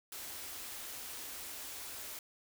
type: band-stop noise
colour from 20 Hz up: white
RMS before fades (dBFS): -45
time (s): 0.12-2.19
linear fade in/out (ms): 2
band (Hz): 120 to 220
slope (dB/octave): 96
effects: none